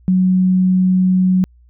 sine tone, 185 Hz, F#3, in tune, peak -10 dBFS, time 0.08-1.44 s, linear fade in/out 0 ms, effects added 60 Hz sine -45 dBFS peak until 1.69 s

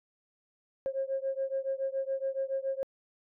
sine beating tone pair, 535 / 542.1 Hz, C5 / C#5, +38 / -39 cents, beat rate 7.1 Hz, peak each -32 / -33 dBFS, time 0.86-2.83 s, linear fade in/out 0 ms, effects tanh soft clip ceiling -23 dBFS

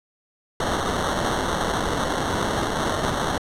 white noise with sample-and-hold, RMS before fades -24 dBFS, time 0.6-3.38 s, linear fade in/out 2 ms, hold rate 2450 Hz, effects low-pass 9000 Hz 12 dB/octave

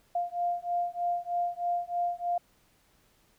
sine beating tone pair, 698.5 / 701.7 Hz, F5 / F5, 0 / +8 cents, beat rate 3.2 Hz, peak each -31 dBFS, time 0.15-2.38 s, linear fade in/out 5 ms, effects pink hiss -66 dBFS RMS until 3.38 s

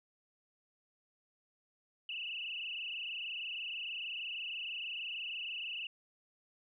sine tone with frequency modulation, 2785 Hz, F7, 5 cents flat, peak -38 dBFS, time 2.09-5.87 s, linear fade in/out 2 ms, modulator 26.3 Hz, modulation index 6.7, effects none

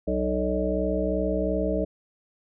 harmonic tone with a mistuned harmonic, 62.8 Hz, B1, 30 cents sharp, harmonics 1 / 3 / 5 / 7 / 9 / 10, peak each -30 / -30 / -30 / -30 / -30 / -30 dBFS, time 0.07-1.85 s, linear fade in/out 10 ms, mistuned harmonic 5, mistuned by -39 cents, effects none

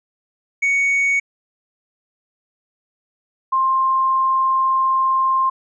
triangle / sine tone pair in turn, 2230 / 1055.8 Hz, C#7 / C6, +10 / +15 cents, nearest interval octave + minor second, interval 1295 cents, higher first, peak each -13 / -14 dBFS, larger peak first, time 0.62-1.2 / 3.52-5.5 s, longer second, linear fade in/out 10 ms, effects resampled to 16000 Hz

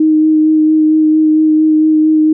sine tone with vibrato, 311.1 Hz, D#4, in tune, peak -6 dBFS, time 0-2.33 s, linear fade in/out 5 ms, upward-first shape sine, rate 4.4 Hz, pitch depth 13 cents each way, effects none

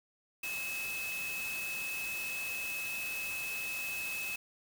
sine tone in noise, 2588 Hz, E7, 32 cents flat, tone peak -36 dBFS, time 0.43-4.36 s, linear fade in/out 5 ms, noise white, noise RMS -43 dBFS, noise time 0.43-4.36 s, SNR +4 dB, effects none

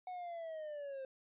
triangle linear sweep, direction down, 740 to 524 Hz, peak -40 dBFS, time 0.07-1.05 s, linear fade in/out 2 ms, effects resampled to 8000 Hz

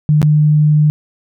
sine tone with dropouts, 151 Hz, D3, 48 cents sharp, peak -7 dBFS, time 0.09-0.9 s, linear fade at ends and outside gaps 0 ms, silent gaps 0.217-0.228 s, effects none

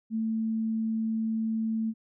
sine tone, 222.4 Hz, A3, 19 cents sharp, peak -26 dBFS, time 0.1-1.94 s, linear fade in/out 50 ms, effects none

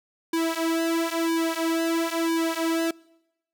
sawtooth tone with flanger, 329.6 Hz, E4, in tune, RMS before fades -25 dBFS, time 0.33-2.91 s, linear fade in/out 5 ms, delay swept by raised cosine 1.5 to 5.2 ms, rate 1 Hz, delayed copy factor -0.95, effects noise-tail reverb RT60 0.9 s tail -25 dB re dry

